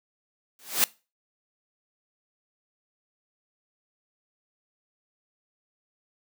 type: noise with exponential growth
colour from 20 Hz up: white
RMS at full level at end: -18 dBFS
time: 0.59-0.84 s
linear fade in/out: 0 ms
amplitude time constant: 54 ms
effects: noise-tail reverb RT60 0.3 s tail -22 dB re dry + high-pass 200 Hz 12 dB/octave